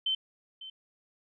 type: tone with echo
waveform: sine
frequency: 3085 Hz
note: G7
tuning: 28 cents flat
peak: -26 dBFS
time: 0.06-0.15 s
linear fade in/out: 5 ms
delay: 550 ms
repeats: 1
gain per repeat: -15 dB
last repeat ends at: 0.7 s
effects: none